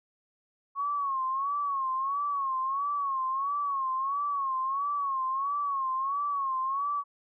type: tone with vibrato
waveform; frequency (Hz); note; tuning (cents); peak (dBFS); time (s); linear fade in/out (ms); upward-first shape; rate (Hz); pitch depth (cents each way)
sine; 1100; C#6; -14; -27; 0.75-7.04; 50; sine; 1.5; 93
effects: none